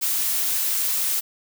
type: noise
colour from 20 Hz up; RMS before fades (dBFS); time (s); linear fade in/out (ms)
blue; -23; 0.01-1.21; 20
effects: none